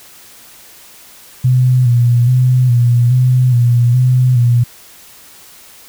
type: tone with vibrato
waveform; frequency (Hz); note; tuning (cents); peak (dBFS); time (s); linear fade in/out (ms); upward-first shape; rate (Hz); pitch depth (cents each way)
sine; 123.47; B2; 0; -7; 1.44-4.64; 10; square; 1.2; 46
effects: white hiss -40 dBFS RMS until 5.88 s